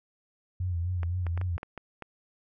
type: tone with vibrato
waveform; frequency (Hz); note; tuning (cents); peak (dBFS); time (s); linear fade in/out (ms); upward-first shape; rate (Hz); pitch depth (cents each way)
sine; 87.9; F2; +12; -27; 0.6-1.57; 5; sine; 3.9; 74
type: clicks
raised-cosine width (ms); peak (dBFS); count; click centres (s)
0.5; -24; 8; 1.032 / 1.267 / 1.376 / 1.414 / 1.58 / 1.631 / 1.777 / 2.023
effects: none